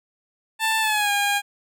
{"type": "tone with pitch glide", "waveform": "15% pulse", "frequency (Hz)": [885, 811.5], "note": ["A5", "G#5"], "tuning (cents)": [10, -40], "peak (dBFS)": -13, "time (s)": [0.59, 1.42], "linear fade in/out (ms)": 50, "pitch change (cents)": -150, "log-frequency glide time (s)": [0.8, 1.11], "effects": []}